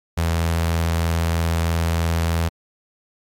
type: tone with notch filter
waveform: sawtooth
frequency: 83.1 Hz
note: E2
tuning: 15 cents sharp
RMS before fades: -20 dBFS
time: 0.17-2.49 s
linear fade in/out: 10 ms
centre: 300 Hz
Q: 1.5
effects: MP3 64 kbps